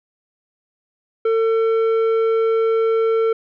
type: tone with tanh clipping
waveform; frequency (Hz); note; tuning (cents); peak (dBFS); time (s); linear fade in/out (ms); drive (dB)
sine; 450; A4; +39; -16; 1.25-3.33; 5; 9
effects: none